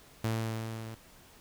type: tone with level ramp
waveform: sawtooth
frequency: 112.1 Hz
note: A2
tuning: 33 cents sharp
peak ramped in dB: -24 to -37 dBFS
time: 0.24-0.95 s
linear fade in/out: 5 ms
effects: pink hiss -57 dBFS RMS until 1.4 s